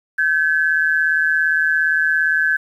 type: tone pair together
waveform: sine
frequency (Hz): 1544 / 1701.4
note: G6 / G#6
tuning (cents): -27 / +41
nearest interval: major second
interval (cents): 168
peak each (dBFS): -16 / -18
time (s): 0.18-2.57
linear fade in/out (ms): 10
effects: 8-bit